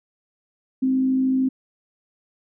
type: tone with frequency modulation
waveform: sine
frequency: 261.6 Hz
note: C4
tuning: in tune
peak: -17 dBFS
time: 0.82-1.49 s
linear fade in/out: 10 ms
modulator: 53.5 Hz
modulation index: 0.22
effects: none